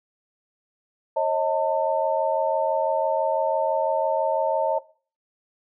sine tone cluster, 544 / 630 / 897 Hz, C#5 / D#5 / A5, -33 / +21 / +33 cents, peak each -24 dBFS, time 1.16-4.79 s, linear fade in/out 10 ms, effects noise-tail reverb RT60 0.4 s tail -19 dB re dry

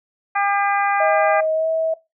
harmonic tone, 401.8 Hz, G4, 43 cents sharp, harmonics 2 / 3 / 4 / 5 / 6, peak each -19 / -23 / -25 / -27 / -29 dBFS, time 0.35-1.41 s, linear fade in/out 10 ms
sine tone with pitch glide, 632 to 645.3 Hz, D#5 to E5, +27 to -37 cents, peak -17 dBFS, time 1-1.94 s, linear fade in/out 5 ms, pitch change +36 cents, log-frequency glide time 1.53-1.68 s
effects noise-tail reverb RT60 0.2 s tail -18 dB re dry

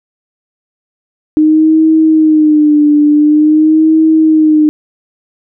sine tone with vibrato, 306.6 Hz, D#4, 25 cents flat, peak -4 dBFS, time 1.37-4.69 s, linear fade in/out 0 ms, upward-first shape sine, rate 0.47 Hz, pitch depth 62 cents each way, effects none

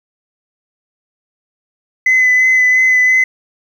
sine tone with vibrato, 2021 Hz, B6, 39 cents sharp, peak -6 dBFS, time 2.06-3.24 s, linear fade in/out 5 ms, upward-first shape sine, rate 2.9 Hz, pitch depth 17 cents each way, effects tanh soft clip ceiling -5 dBFS + 7-bit

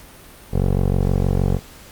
15% pulse tone with low-pass filter, 46.41 Hz, F#1, 6 cents sharp, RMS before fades -18 dBFS, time 0.51-1.6 s, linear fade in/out 50 ms, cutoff 570 Hz, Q 0.96, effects pink hiss -43 dBFS RMS until 1.91 s + Opus 48 kbps

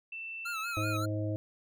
sine tone with pitch glide, 2670 to 2477 Hz, E7 to D#7, +22 to -8 cents, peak -38 dBFS, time 0.12-0.97 s, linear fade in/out 5 ms, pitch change -130 cents, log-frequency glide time 0.53-0.83 s
square tone with vibrato, 1349 Hz, E6, 40 cents sharp, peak -36 dBFS, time 0.45-1.06 s, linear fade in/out 10 ms, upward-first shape sine, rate 5.2 Hz, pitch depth 90 cents each way
harmonic tone, 105.5 Hz, G#2, 28 cents sharp, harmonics 1 / 3 / 5 / 6, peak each -32 / -36 / -41 / -41 dBFS, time 0.77-1.36 s, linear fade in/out 0 ms
effects none

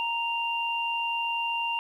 sine tone pair together, 932.3 / 2784 Hz, A#5 / F7, 0 / -6 cents, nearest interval octave + perfect fifth, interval 1894 cents, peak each -29 / -29 dBFS, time 0-1.79 s, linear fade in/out 0 ms, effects 10-bit

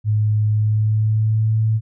sine tone with pitch glide, 106.6 to 110.17 Hz, G#2 to A2, +46 to +3 cents, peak -14 dBFS, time 0.04-1.81 s, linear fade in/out 50 ms, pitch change +57 cents, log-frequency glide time 0.5-1.57 s, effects none

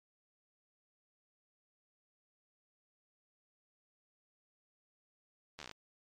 slowing click train, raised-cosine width 0.2 ms, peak -28 dBFS, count 9, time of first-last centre 5.59-5.713 s, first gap 12 ms, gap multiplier 1.07, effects MP3 64 kbps

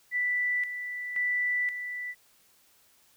sine tone with tremolo, 1975.5 Hz, B6, in tune, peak -25 dBFS, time 0.11-2.15 s, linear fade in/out 50 ms, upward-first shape square, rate 0.95 Hz, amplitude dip 60%, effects white hiss -63 dBFS RMS until 3.16 s

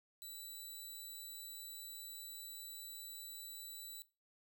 10% pulse tone, 3959 Hz, B7, 3 cents sharp, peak -40 dBFS, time 0.22-4.02 s, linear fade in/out 0 ms, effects noise-tail reverb RT60 0.3 s tail -19 dB re dry

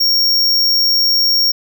square tone, 5540 Hz, F8, 15 cents flat, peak -11 dBFS, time 0-1.52 s, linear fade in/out 10 ms, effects none

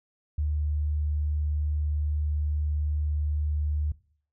sine tone, 74.8 Hz, D2, 32 cents sharp, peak -24 dBFS, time 0.38-3.92 s, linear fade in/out 5 ms, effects noise-tail reverb RT60 0.5 s tail -20 dB re dry

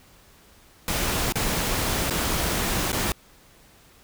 pink noise with dropouts, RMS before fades -25 dBFS, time 0.88-3.12 s, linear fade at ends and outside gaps 1 ms, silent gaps 1.323-1.356 / 2.099-2.107 / 2.919-2.929 s, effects pink hiss -54 dBFS RMS until 4.03 s

